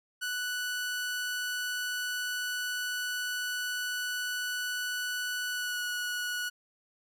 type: tone with pitch glide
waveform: sawtooth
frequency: 1482 to 1466.7 Hz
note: F#6 to F#6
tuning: +2 to -16 cents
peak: -28 dBFS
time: 0.21-6.5 s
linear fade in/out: 20 ms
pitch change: -18 cents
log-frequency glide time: 5.51-5.82 s
effects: none